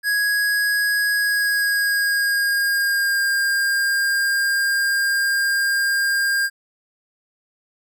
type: tone with pitch glide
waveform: square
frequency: 1661.2 to 1606.5 Hz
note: G#6 to G6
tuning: 0 to +42 cents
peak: -18 dBFS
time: 0.03-6.5 s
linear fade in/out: 50 ms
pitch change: -58 cents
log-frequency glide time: 1.14-3.23 s
effects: none